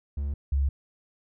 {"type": "tone pair in turn", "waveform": ["triangle", "sine"], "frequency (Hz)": [71, 69.1], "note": ["C#2", "C#2"], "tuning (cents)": [42, -5], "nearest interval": "unison", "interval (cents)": 47, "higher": "first", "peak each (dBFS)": [-25, -21], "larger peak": "second", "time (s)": [[0.17, 0.34], [0.52, 0.69]], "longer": "neither", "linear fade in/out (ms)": 5, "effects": []}